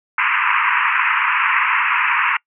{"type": "band-pass noise", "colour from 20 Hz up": "pink", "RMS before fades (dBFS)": -17, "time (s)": [0.18, 2.37], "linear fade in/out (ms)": 5, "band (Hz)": [940, 2700], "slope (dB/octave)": 96, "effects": ["noise-tail reverb RT60 0.1 s tail -25 dB re dry"]}